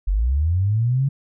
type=linear sweep; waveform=sine; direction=up; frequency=42.61 to 141 Hz; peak=-16 dBFS; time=0.07-1.09 s; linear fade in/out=10 ms; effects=none